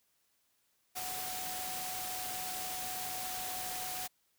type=tone in noise; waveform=sine; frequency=740 Hz; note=F#5; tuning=in tune; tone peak=-43 dBFS; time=0.95-4.08 s; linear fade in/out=20 ms; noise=white; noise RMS=-40 dBFS; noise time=0.95-4.08 s; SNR=-6 dB; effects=white hiss -75 dBFS RMS until 4.38 s